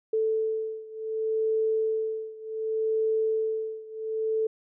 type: beating tone pair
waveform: sine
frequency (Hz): 440 / 440.67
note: A4 / A4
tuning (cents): 0 / +3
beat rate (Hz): 0.67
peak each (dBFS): -27 / -29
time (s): 0.13-4.47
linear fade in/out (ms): 5
effects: none